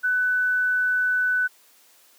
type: tone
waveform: sine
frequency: 1500 Hz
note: F#6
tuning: 23 cents sharp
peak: -19 dBFS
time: 0.03-1.48 s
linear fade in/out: 20 ms
effects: white hiss -56 dBFS RMS until 2.18 s + high-pass 300 Hz 12 dB/octave